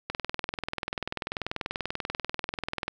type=click train; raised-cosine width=0.3 ms; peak=-14 dBFS; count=58; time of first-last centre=0.1-2.88 s; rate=20.5 Hz; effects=none